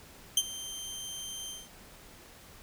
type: tone with ADSR envelope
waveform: 20% pulse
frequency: 3136 Hz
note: G7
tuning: in tune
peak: -15 dBFS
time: 0.37-1.69 s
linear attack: 3 ms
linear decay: 47 ms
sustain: -18 dB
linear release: 200 ms
effects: pink hiss -53 dBFS RMS until 2.62 s

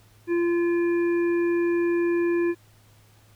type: harmonic tone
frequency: 344 Hz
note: F4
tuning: 26 cents flat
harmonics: 1 / 3 / 5 / 7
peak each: -20 / -39 / -36 / -40 dBFS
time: 0.27-2.55 s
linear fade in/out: 50 ms
effects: added 106 Hz sine -55 dBFS peak until 3.35 s + pink hiss -59 dBFS RMS until 3.35 s

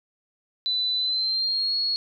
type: tone with pitch glide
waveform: sine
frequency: 3994 to 4330 Hz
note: B7 to C#8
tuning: +19 to -41 cents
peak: -22 dBFS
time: 0.66-1.96 s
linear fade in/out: 0 ms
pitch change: +140 cents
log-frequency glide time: 0.97-1.75 s
effects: none

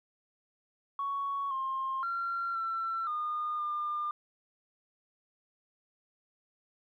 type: tone with pitch steps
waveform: sine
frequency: 1114 / 1063 / 1373 / 1345 / 1219 / 1202 Hz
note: C#6 / C6 / F6 / E6 / D#6 / D6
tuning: +8 / +27 / -30 / +34 / -36 / +40 cents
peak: -30 dBFS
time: 0.99-4.11 s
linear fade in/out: 2 ms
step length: 520 ms
effects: tanh soft clip ceiling -26 dBFS + 12-bit

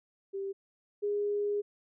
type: tone pair in turn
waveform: sine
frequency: 392 / 411 Hz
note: G4 / G#4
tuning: 0 / -18 cents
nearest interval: minor second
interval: 82 cents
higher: second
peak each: -33 / -28 dBFS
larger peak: second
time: 0.33-0.53 / 1.02-1.62 s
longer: second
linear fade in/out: 20 ms
effects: none

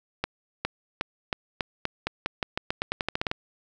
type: accelerating click train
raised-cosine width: 0.3 ms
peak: -10 dBFS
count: 19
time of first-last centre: 0.24-3.314 s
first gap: 410 ms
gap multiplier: 0.88
effects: none

